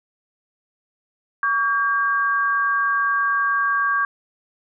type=tone pair together; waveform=sine; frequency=1136 / 1606.5 Hz; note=C#6 / G6; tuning=+42 / +42 cents; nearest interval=tritone; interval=600 cents; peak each=-20 dBFS; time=1.43-4.05 s; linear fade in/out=2 ms; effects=none